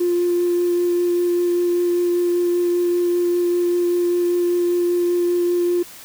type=tone with vibrato; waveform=triangle; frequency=350.7 Hz; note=F4; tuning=7 cents sharp; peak=-12 dBFS; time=0-5.83 s; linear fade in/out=10 ms; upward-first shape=sine; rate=5.1 Hz; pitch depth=9 cents each way; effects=tanh soft clip ceiling -13 dBFS + white hiss -40 dBFS RMS until 6.04 s